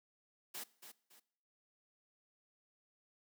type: noise with echo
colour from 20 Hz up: white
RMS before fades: -45 dBFS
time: 0.54-0.64 s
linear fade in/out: 10 ms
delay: 280 ms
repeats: 2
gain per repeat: -9 dB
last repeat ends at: 1.2 s
effects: noise-tail reverb RT60 0.7 s tail -21 dB re dry + high-pass 200 Hz 12 dB/octave